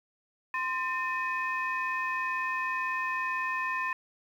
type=tone cluster; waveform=sine; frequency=1039 / 1801 / 2523 Hz; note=C6 / A6 / D#7; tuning=-12 / +40 / +23 cents; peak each=-31 / -32 / -35 dBFS; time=0.54-3.93 s; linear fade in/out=2 ms; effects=tanh soft clip ceiling -21 dBFS + 10-bit